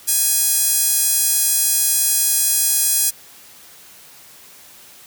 sawtooth tone with high-pass filter, 830.6 Hz, G#5, in tune, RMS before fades -17 dBFS, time 0.07-3.11 s, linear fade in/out 20 ms, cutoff 8400 Hz, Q 1.3, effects white hiss -44 dBFS RMS until 5.06 s + high-pass 60 Hz 12 dB/octave

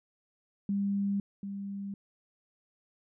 sine tone pair in turn, 199.7 / 198.76 Hz, G3 / G3, +32 / +24 cents, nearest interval unison, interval 8 cents, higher first, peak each -27 / -35 dBFS, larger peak first, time 0.69-1.2 / 1.43-1.94 s, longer neither, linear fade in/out 2 ms, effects none

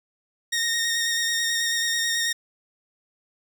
15% pulse tone with vibrato, 1853 Hz, A#6, 11 cents flat, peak -16 dBFS, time 0.52-2.33 s, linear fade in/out 10 ms, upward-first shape square, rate 9.2 Hz, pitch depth 16 cents each way, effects none

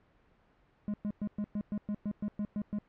triangle tone bursts, 207.7 Hz, G#3, in tune, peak -29 dBFS, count 12, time 0.88-2.786 s, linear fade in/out 0 ms, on 58 ms, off 110 ms, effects pink hiss -67 dBFS RMS until 2.88 s + low-pass 2000 Hz 12 dB/octave

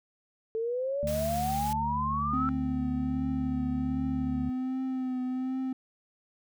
sine exponential sweep, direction up, 440 to 1341 Hz, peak -28 dBFS, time 0.55-2.49 s, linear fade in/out 0 ms
harmonic tone, 73.42 Hz, D2, in tune, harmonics 1 / 2 / 3, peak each -36 / -36 / -36 dBFS, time 1.03-4.5 s, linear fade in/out 0 ms
white noise, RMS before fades -41 dBFS, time 1.07-1.73 s, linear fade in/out 2 ms
triangle tone with vibrato, 257.6 Hz, C4, 27 cents flat, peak -27 dBFS, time 2.33-5.73 s, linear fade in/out 5 ms, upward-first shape triangle, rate 1.3 Hz, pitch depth 32 cents each way
effects none

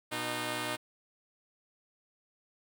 5% pulse tone pair together, 121.71 / 306.7 Hz, B2 / D#4, -25 / -25 cents, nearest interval octave + major third, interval 1600 cents, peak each -27 / -23 dBFS, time 0.11-0.77 s, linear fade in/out 20 ms, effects none

